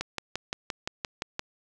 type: click train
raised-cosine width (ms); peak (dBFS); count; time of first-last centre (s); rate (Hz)
0.2; -13; 9; 0.01-1.394; 5.78
effects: none